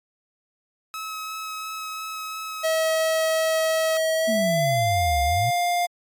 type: tone with vibrato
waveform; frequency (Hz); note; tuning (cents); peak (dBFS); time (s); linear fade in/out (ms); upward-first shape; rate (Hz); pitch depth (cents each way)
sawtooth; 1286; E6; -43; -27; 0.94-3.97; 0; sine; 2.9; 10
type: tone with pitch glide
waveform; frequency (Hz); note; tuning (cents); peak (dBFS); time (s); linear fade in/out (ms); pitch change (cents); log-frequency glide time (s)
square; 641 to 703.1; E5 to F5; -49 to +11; -21; 2.63-5.87; 20; +160; 4.16-5
type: exponential two-way sweep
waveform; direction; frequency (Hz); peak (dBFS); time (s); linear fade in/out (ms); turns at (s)
sine; down then up; 238.6 to 66.3 to 131.5; -24; 4.27-5.51; 20; 5.23
effects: AAC 64 kbps